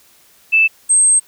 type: tone pair in turn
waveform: sine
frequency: 2637 / 8372 Hz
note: E7 / C9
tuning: 0 / 0 cents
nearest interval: octave + minor sixth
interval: 2000 cents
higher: second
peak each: -8 dBFS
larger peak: neither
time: 0.52-0.68 / 0.89-1.2 s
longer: second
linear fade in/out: 20 ms
effects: white hiss -50 dBFS RMS until 1.27 s